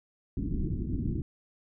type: low-pass noise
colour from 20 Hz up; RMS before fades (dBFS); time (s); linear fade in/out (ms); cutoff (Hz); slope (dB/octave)
pink; -31; 0.37-1.22; 2; 330; 48
effects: none